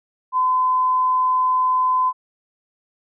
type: tone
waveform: sine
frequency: 1019 Hz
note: C6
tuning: 46 cents flat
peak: -15 dBFS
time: 0.32-2.13 s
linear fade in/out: 50 ms
effects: none